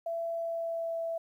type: tone with pitch glide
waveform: sine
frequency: 669 to 662.8 Hz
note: E5 to E5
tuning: +25 to +9 cents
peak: -31 dBFS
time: 0.06-1.18 s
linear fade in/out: 5 ms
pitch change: -16 cents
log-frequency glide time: 0.31-1 s
effects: 11-bit